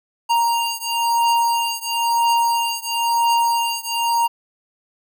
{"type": "beating tone pair", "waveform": "square", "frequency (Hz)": [933, 933.99], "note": ["A#5", "A#5"], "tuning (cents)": [1, 3], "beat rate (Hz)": 0.99, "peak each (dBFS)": [-20, -21], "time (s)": [0.29, 4.28], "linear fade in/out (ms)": 20, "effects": []}